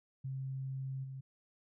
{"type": "tone with level steps", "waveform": "sine", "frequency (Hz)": 133.4, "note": "C3", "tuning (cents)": 34, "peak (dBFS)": [-37, -42], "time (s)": [0.24, 1.21], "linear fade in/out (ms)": 10, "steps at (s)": 1.03, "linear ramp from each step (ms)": 20, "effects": []}